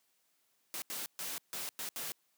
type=noise bursts at uneven times; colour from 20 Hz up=white; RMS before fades=-40 dBFS; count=6; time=0.74-0.82 / 0.9-1.06 / 1.19-1.38 / 1.53-1.69 / 1.79-1.89 / 1.96-2.12 s; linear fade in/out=0 ms; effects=white hiss -75 dBFS RMS until 2.37 s + high-pass 150 Hz 12 dB/octave